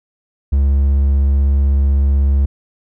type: tone with vibrato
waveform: triangle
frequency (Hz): 69.3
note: C#2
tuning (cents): 0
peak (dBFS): -8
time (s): 0.52-2.46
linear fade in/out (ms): 10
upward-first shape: sine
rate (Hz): 16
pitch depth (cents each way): 9
effects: none